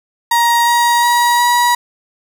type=tone with pitch steps; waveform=35% pulse; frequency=942 / 949.6 / 957.4 / 965.1 Hz; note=A#5 / A#5 / A#5 / B5; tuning=+18 / +32 / +46 / -40 cents; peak=-8 dBFS; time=0.31-1.75 s; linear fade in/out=5 ms; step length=360 ms; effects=none